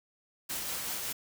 white noise with tremolo, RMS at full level -35 dBFS, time 0.49-1.13 s, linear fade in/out 10 ms, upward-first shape sine, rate 5.3 Hz, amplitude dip 25%, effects none

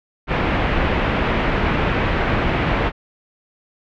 pink low-pass noise, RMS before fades -19 dBFS, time 0.27-2.92 s, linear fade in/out 50 ms, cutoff 2700 Hz, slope 24 dB/octave, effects none

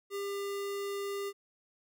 square tone, 400.1 Hz, G4, 35 cents sharp, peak -35 dBFS, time 0.1-1.33 s, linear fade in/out 50 ms, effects none

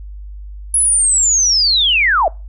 sine linear sweep, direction down, 10548 to 587.3 Hz, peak -10 dBFS, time 0.74-2.28 s, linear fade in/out 2 ms, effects noise-tail reverb RT60 0.3 s tail -25 dB re dry + added 50 Hz sine -28 dBFS peak until 2.48 s

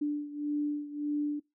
sine beating tone pair, 293.7 / 295.4 Hz, D4 / D4, 0 / +10 cents, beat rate 1.7 Hz, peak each -31 / -35 dBFS, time 0.01-1.4 s, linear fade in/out 10 ms, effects noise-tail reverb RT60 0.2 s tail -22 dB re dry

